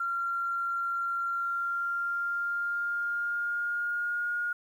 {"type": "tone with pitch glide", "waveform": "sine", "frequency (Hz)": [1378, 1429.9], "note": ["F6", "F6"], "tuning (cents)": [-24, 40], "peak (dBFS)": -28, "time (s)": [0, 4.53], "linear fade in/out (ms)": 5, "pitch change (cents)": 64, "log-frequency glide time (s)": [1.31, 4.32], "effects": ["10-bit"]}